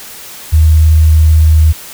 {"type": "tone with vibrato", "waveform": "sine", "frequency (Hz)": 78.5, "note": "D#2", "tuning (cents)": 16, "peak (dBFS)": -3, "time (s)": [0.52, 1.73], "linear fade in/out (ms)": 20, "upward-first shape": "sine", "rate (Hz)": 18, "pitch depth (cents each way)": 15, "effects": ["white hiss -30 dBFS RMS until 1.93 s"]}